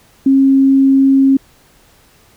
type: tone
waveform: sine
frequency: 270.3 Hz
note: C#4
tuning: 44 cents flat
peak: -6 dBFS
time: 0.26-1.37 s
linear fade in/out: 5 ms
effects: pink hiss -49 dBFS RMS until 2.36 s